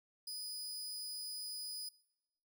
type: tone with amplitude modulation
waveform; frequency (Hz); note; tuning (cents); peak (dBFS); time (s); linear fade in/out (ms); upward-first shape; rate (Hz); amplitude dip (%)
sawtooth; 4974; D#8; -1; -37; 0.27-1.89; 5; sine; 294; 45
effects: noise-tail reverb RT60 0.9 s tail -24 dB re dry